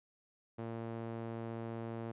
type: tone with band-pass filter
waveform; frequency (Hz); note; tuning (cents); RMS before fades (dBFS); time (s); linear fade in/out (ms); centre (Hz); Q
sawtooth; 114.5; A#2; -31; -42; 0.58-2.12; 10; 420; 0.64
effects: resampled to 8000 Hz